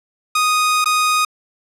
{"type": "tone with dropouts", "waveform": "sawtooth", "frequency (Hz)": 1243, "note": "D#6", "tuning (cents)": -2, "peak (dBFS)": -10, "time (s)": [0.35, 1.25], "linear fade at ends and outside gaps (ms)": 5, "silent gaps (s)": [0.844, 0.857], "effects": ["low-pass 12000 Hz 12 dB/octave"]}